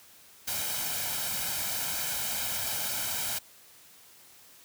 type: noise with comb filter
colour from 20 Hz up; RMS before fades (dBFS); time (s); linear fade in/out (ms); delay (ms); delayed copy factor
white; -32; 0.47-3.39; 10; 1.3; +0.6
effects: white hiss -55 dBFS RMS until 4.64 s + high-pass 60 Hz 12 dB/octave